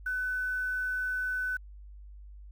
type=tone with quantisation; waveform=sine; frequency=1504 Hz; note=F#6; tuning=28 cents sharp; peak=-29 dBFS; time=0.06-1.57 s; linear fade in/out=5 ms; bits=9; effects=added 50 Hz sine -45 dBFS peak until 2.51 s